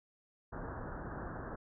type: low-pass noise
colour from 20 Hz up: pink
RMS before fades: -43 dBFS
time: 0.52-1.56 s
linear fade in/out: 10 ms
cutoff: 1700 Hz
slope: 96 dB/octave
effects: none